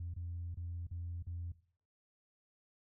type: tone with dropouts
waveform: sine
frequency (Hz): 86.1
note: F2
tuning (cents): -24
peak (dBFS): -38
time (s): 0-1.52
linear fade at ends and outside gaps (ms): 5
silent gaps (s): 0.139-0.163 / 0.545-0.571 / 0.869-0.911 / 1.226-1.268
effects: noise-tail reverb RT60 0.5 s tail -17 dB re dry + tanh soft clip ceiling -35 dBFS